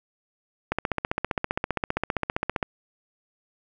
click train, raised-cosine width 0.5 ms, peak -9 dBFS, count 30, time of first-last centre 0.72-2.628 s, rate 15.2 Hz, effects none

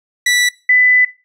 sawtooth / sine tone pair in turn, 1964 / 1998.3 Hz, B6 / B6, -10 / +20 cents, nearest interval unison, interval 30 cents, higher second, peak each -7 dBFS, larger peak neither, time 0.26-0.49 / 0.69-1.05 s, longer second, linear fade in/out 5 ms, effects noise-tail reverb RT60 0.3 s tail -19 dB re dry + low-pass 10000 Hz 12 dB/octave

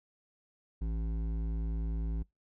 sine tone with hard clipping, 55 Hz, A1, in tune, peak -33 dBFS, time 0.81-2.23 s, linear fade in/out 10 ms, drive 11 dB, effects noise-tail reverb RT60 0.2 s tail -25 dB re dry

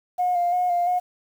sine tone with vibrato, 711 Hz, F5, 31 cents sharp, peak -18 dBFS, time 0.18-1 s, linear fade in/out 20 ms, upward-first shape square, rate 2.9 Hz, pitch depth 25 cents each way, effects tanh soft clip ceiling -14 dBFS + 8-bit

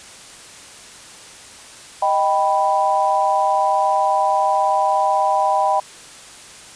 sine chord, Eb augmented, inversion none, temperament equal, 622.3 / 784 / 987.8 Hz, Eb5 / G5 / B5, 0 / 0 / 0 cents, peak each -21 / -17 / -19 dBFS, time 2.02-5.8 s, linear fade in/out 5 ms, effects white hiss -40 dBFS RMS until 6.75 s + resampled to 22050 Hz

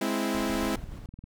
sawtooth chord, Ab augmented, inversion none, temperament equal with one note detuned, 208.5 / 261.6 / 329.6 Hz, Ab3 / C4 / E4, +7 / 0 / 0 cents, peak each -27 / -27 / -27 dBFS, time 0.01-0.76 s, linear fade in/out 5 ms
brown noise with tremolo, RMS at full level -39 dBFS, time 0.34-1.06 s, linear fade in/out 2 ms, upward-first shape square, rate 7 Hz, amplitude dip 30%
click train, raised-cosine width 5 ms, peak -31 dBFS, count 12, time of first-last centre 0.69-1.24 s, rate 20 Hz
effects none

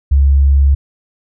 sine tone, 69.3 Hz, C#2, in tune, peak -6 dBFS, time 0.11-0.75 s, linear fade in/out 10 ms, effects none

